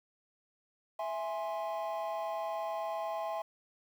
triangle chord, E augmented, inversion none, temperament equal with one note detuned, 659.3 / 830.6 / 1050.7 Hz, E5 / G#5 / B#5, 0 / 0 / +7 cents, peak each -34 / -36 / -39 dBFS, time 0.99-3.42 s, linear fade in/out 5 ms, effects tanh soft clip ceiling -26 dBFS + 10-bit

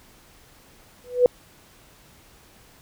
sine tone with exponential growth, 493.9 Hz, B4, in tune, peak -8 dBFS, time 1.04-1.26 s, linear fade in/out 1 ms, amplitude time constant 46 ms, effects pink hiss -53 dBFS RMS until 2.81 s

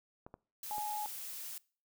clicks, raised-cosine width 1 ms, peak -34 dBFS, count 3, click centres 0.265 / 0.341 / 0.782 s
blue noise, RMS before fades -44 dBFS, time 0.63-1.58 s, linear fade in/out 2 ms
sine tone, 840 Hz, G#5, 19 cents sharp, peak -36 dBFS, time 0.71-1.06 s, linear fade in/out 0 ms
effects noise-tail reverb RT60 0.4 s tail -23 dB re dry

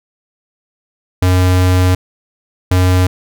square tone pair in turn, 91.5 / 91.5 Hz, F#2 / F#2, -19 / -19 cents, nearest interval unison, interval 0 cents, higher neither, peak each -9 dBFS, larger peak neither, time 1.22-1.95 / 2.71-3.07 s, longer first, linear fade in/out 5 ms, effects none

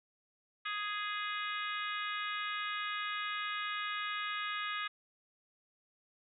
harmonic tone with a mistuned harmonic, 415.3 Hz, G#4, in tune, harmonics 3 / 4 / 5 / 6 / 7 / 8 / 9, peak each -39 / -41 / -43 / -45 / -46 / -47 / -48 dBFS, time 0.65-4.88 s, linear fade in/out 10 ms, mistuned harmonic 8, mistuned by +22 cents, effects none

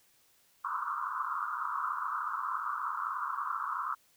pink band-pass noise, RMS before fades -35 dBFS, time 0.64-3.95 s, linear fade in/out 10 ms, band 1000 to 1400 Hz, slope 96 dB/octave, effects white hiss -67 dBFS RMS until 4.16 s

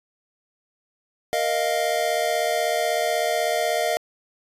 square chord, Bb suspended fourth, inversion none, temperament equal, 466.2 / 622.3 / 698.5 Hz, Bb4 / Eb5 / F5, 0 / 0 / 0 cents, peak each -29 / -25 / -25 dBFS, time 1.33-3.97 s, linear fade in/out 0 ms, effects resampled to 32000 Hz

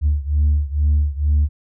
sine beating tone pair, 73 / 75.2 Hz, D2 / D2, -10 / +42 cents, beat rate 2.2 Hz, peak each -15 / -17 dBFS, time 0.01-1.49 s, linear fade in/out 50 ms, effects tanh soft clip ceiling -10 dBFS

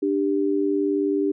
sine tone pair together, 295.6 / 394.6 Hz, D4 / G4, +11 / +11 cents, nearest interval perfect fourth, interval 500 cents, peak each -22 dBFS, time 0.02-1.32 s, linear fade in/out 10 ms, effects none

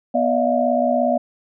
sine tone cluster, 245.1 / 582 / 648 / 705 Hz, B3 / D5 / E5 / F5, -13 / -16 / -30 / +16 cents, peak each -21 dBFS, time 0.14-1.18 s, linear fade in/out 10 ms, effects none

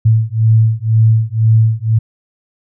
sine beating tone pair, 110.4 / 112.4 Hz, A2 / A2, +6 / +37 cents, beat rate 2 Hz, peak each -11 dBFS, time 0.05-1.99 s, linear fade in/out 10 ms, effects none

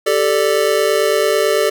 square chord, G suspended second, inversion none, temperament just, 392 / 441 / 588 Hz, G4 / A4 / D5, 0 / +4 / +2 cents, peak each -19 / -17 / -18 dBFS, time 0.06-1.7 s, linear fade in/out 10 ms, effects none

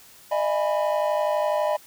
triangle chord, E major seventh, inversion third, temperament equal with one note detuned, 607.3 / 659.3 / 830.6 / 987.8 Hz, D#5 / E5 / G#5 / B5, -42 / 0 / 0 / 0 cents, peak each -21 / -27 / -27 / -27 dBFS, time 0.31-1.77 s, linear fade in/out 10 ms, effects white hiss -50 dBFS RMS until 1.86 s

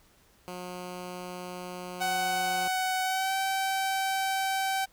10% pulse tone, 180 Hz, F#3, 47 cents flat, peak -29 dBFS, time 0.48-2.68 s, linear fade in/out 0 ms
sawtooth tone with pitch glide, 748 to 770.8 Hz, F#5 to G5, +19 to -29 cents, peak -23 dBFS, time 2-4.86 s, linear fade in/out 20 ms, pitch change +52 cents, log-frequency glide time 3.01-3.34 s
effects pink hiss -62 dBFS RMS until 4.92 s

